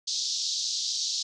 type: band-pass noise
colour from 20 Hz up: pink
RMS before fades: -30 dBFS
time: 0.07-1.23 s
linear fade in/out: 10 ms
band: 3800 to 6400 Hz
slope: 48 dB/octave
effects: none